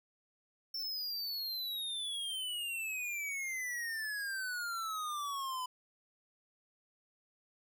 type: exponential sweep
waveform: square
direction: down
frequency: 5420 to 1000 Hz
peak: -37 dBFS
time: 0.74-5.66 s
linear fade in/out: 5 ms
effects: none